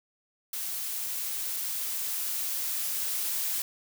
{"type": "noise with level ramp", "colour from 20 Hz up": "blue", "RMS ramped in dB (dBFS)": [-34, -30], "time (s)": [0.53, 3.62], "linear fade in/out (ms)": 2, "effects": []}